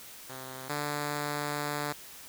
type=tone pair in turn; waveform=5% pulse; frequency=130.81 / 146.83 Hz; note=C3 / D3; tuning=0 / 0 cents; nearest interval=major second; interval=200 cents; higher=second; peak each=-30 / -20 dBFS; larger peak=second; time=0.29-0.69 / 0.69-1.93 s; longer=second; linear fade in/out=10 ms; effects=white hiss -48 dBFS RMS until 2.28 s